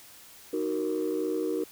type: chord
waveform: sine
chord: D# minor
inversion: none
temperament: just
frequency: 311.1 / 373.4 / 466.7 Hz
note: D#4 / F#4 / A#4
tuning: 0 / +16 / +2 cents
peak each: -30 dBFS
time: 0.53-1.64 s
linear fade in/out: 5 ms
effects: tanh soft clip ceiling -21 dBFS + white hiss -51 dBFS RMS until 1.71 s